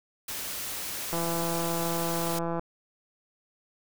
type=noise; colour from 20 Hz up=white; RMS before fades=-35 dBFS; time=0.28-2.39 s; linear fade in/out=5 ms
type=click train; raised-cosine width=1 ms; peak=-18 dBFS; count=247; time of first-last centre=1.13-2.594 s; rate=168 Hz
effects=none